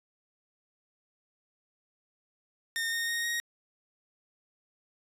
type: tone with pitch steps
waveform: sawtooth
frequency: 1829 / 1844.9 / 1861 / 1877.2 Hz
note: A#6 / A#6 / A#6 / A#6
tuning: -33 / -18 / -3 / +12 cents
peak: -26 dBFS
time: 2.76-3.4 s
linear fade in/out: 0 ms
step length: 160 ms
effects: resampled to 32000 Hz